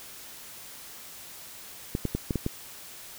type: clicks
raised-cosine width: 3 ms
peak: -14 dBFS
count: 6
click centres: 1.951 / 2.053 / 2.15 / 2.308 / 2.357 / 2.464 s
effects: white hiss -45 dBFS RMS until 3.18 s